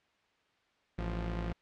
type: tone pair together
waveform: sawtooth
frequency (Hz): 54.91 / 174.5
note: A1 / F3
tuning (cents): -3 / -1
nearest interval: octave + minor sixth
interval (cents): 2002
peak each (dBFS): -31 / -35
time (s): 0.98-1.53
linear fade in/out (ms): 10
effects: white hiss -71 dBFS RMS until 1.61 s + low-pass 3000 Hz 12 dB/octave